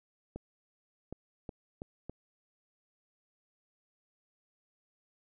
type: clicks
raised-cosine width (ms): 2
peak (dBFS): -27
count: 5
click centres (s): 0.36 / 1.126 / 1.492 / 1.819 / 2.096
effects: none